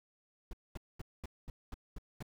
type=noise bursts; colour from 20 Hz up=brown; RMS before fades=-42 dBFS; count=8; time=0.51-2.226 s; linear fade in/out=2 ms; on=22 ms; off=220 ms; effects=none